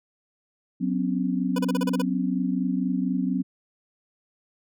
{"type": "chord", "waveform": "sine", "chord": "F# suspended fourth", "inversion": "none", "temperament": "equal with one note detuned", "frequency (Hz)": [185, 253, 277.2], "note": ["F#3", "B3", "C#4"], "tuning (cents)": [0, 42, 0], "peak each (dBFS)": [-26, -26, -29], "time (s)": [0.8, 3.43], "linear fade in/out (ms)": 20}
{"type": "tone bursts", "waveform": "25% pulse", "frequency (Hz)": 494.5, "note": "B4", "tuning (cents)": 2, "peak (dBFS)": -22, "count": 8, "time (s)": [1.56, 2.02], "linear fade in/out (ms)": 5, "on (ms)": 26, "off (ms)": 36}
{"effects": []}